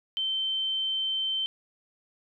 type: tone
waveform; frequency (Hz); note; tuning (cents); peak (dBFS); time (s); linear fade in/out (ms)
sine; 3100; G7; -20; -26; 0.17-1.46; 0
effects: none